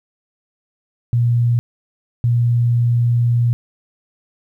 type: tone bursts at uneven times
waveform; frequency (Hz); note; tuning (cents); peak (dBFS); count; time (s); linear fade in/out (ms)
sine; 119.3; A#2; +41; -12; 2; 1.13-1.59 / 2.24-3.53; 0
effects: 9-bit